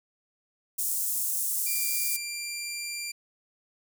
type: high-pass noise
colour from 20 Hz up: pink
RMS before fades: -29 dBFS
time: 0.78-2.17 s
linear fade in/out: 10 ms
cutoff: 7900 Hz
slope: 24 dB/octave
type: tone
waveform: 15% pulse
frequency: 2374 Hz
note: D7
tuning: 18 cents sharp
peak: -26 dBFS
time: 1.66-3.12 s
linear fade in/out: 10 ms
effects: none